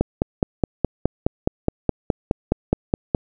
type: click train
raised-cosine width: 2 ms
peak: -3 dBFS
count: 16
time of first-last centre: 0.01-3.148 s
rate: 4.78 Hz
effects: none